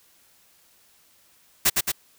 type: noise with echo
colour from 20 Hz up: white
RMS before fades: -18 dBFS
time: 1.65-1.7 s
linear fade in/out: 10 ms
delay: 110 ms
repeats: 2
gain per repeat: -3 dB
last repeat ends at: 1.92 s
effects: white hiss -59 dBFS RMS until 2.18 s